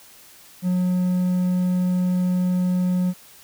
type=tone; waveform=triangle; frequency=181.3 Hz; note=F#3; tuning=35 cents flat; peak=-16 dBFS; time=0.62-3.14 s; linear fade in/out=50 ms; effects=white hiss -48 dBFS RMS until 3.43 s